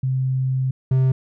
sine / triangle tone pair in turn, 130.81 / 130.81 Hz, C3 / C3, 0 / 0 cents, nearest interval unison, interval 0 cents, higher neither, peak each -18 / -12 dBFS, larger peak second, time 0.03-0.71 / 0.91-1.12 s, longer first, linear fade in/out 5 ms, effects none

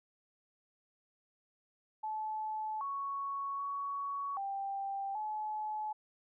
sine tone with pitch steps, 865 / 1111 / 1120 / 788 / 856 Hz, A5 / C#6 / C#6 / G5 / A5, -30 / +4 / +18 / +9 / -48 cents, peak -35 dBFS, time 2.03-5.93 s, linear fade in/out 10 ms, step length 780 ms, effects none

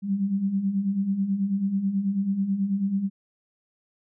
sine beating tone pair, 189.5 / 198.7 Hz, F#3 / G3, +42 / +24 cents, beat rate 9.2 Hz, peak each -30 / -23 dBFS, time 0.02-3.1 s, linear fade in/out 50 ms, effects none

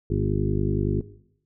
harmonic tone with a mistuned harmonic, 50.6 Hz, G#1, 44 cents flat, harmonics 1 / 2 / 3 / 4 / 5 / 6 / 7 / 8, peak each -27 / -26 / -28 / -33 / -33 / -35 / -29 / -32 dBFS, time 0.1-1.01 s, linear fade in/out 5 ms, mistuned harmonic 5, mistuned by -28 cents, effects noise-tail reverb RT60 0.7 s tail -17 dB re dry

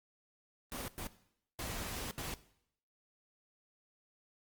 pink noise bursts at uneven times, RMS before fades -41 dBFS, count 4, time 0.72-0.88 / 0.98-1.07 / 1.59-2.11 / 2.18-2.34 s, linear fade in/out 0 ms, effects noise-tail reverb RT60 0.7 s tail -17 dB re dry + Opus 24 kbps

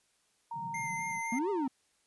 sine tone with pitch glide, 927 to 916.4 Hz, A#5 to A#5, -10 to -30 cents, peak -36 dBFS, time 0.51-1.67 s, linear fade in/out 5 ms, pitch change -20 cents, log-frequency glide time 0.61-0.92 s
white band-pass noise, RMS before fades -48 dBFS, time 0.53-1.22 s, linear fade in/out 50 ms, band 130 to 190 Hz, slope 48 dB/octave
square tone with vibrato, 2093 Hz, C7, in tune, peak -37 dBFS, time 0.74-1.39 s, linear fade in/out 5 ms, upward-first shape sine, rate 3.9 Hz, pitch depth 21 cents each way
triangle exponential two-way sweep, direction up then down, 221.8 to 422.8 to 249.9 Hz, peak -28 dBFS, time 1.32-1.68 s, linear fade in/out 5 ms, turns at 1.5 s
effects white hiss -72 dBFS RMS until 2.06 s + resampled to 24000 Hz

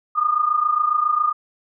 sine tone pair together, 1200 / 1227.3 Hz, D6 / D#6, +37 / -24 cents, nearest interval unison, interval 39 cents, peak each -21 / -18 dBFS, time 0.15-1.33 s, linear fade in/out 20 ms, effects none

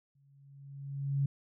sine tone with exponential growth, 139.2 Hz, C#3, 8 cents sharp, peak -25 dBFS, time 0.15-1.26 s, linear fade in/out 5 ms, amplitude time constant 240 ms, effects none

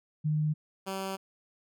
sine / 10% pulse tone pair in turn, 152.7 / 192.39 Hz, D#3 / G3, -32 / -32 cents, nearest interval major third, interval 400 cents, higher second, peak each -25 dBFS, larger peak neither, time 0.24-0.54 / 0.86-1.17 s, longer second, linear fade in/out 20 ms, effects none

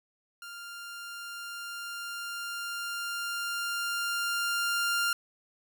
sawtooth tone with level ramp, 1396.9 Hz, F6, in tune, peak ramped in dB -38 to -22 dBFS, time 0.42-5.13 s, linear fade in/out 2 ms, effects none

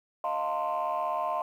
sine chord, F dominant seventh, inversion third, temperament equal with one note detuned, 622.3 / 698.5 / 901.6 / 1046.5 Hz, Eb5 / F5 / A5 / C6, 0 / 0 / +42 / 0 cents, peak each -33 / -31 / -34 / -30 dBFS, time 0.24-1.42 s, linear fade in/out 2 ms, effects tanh soft clip ceiling -22 dBFS + 10-bit

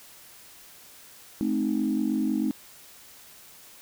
sine chord, A diminished, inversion none, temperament equal with one note detuned, 215.2 / 261.6 / 311.1 Hz, A3 / C4 / Eb4, -38 / 0 / 0 cents, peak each -27 dBFS, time 1.41-2.51 s, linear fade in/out 0 ms, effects tanh soft clip ceiling -15 dBFS + white hiss -50 dBFS RMS until 3.81 s

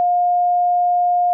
sine tone, 710 Hz, F5, 28 cents sharp, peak -13 dBFS, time 0-1.33 s, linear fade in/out 0 ms, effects none

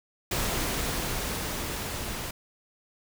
pink noise with level ramp, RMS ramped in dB -28 to -35 dBFS, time 0.31-2.31 s, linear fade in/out 5 ms, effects none

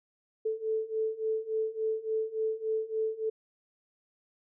sine beating tone pair, 437.8 / 441.3 Hz, A4 / A4, -9 / +5 cents, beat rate 3.5 Hz, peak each -33 / -31 dBFS, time 0.45-3.3 s, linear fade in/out 10 ms, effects none

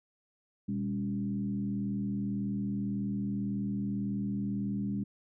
sine tone with frequency modulation, 200 Hz, G3, 35 cents sharp, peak -30 dBFS, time 0.68-5.04 s, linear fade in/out 10 ms, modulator 78.2 Hz, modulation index 0.83, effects none

